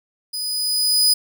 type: tone with level ramp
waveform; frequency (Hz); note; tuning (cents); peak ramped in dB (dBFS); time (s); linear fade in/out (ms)
sawtooth; 4978; D#8; 0; -22 to -9; 0.33-1.14; 10
effects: none